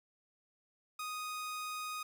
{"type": "tone", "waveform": "sawtooth", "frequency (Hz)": 1244.5, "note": "D#6", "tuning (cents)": 0, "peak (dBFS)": -35, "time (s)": [0.99, 2.03], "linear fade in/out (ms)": 5, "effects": []}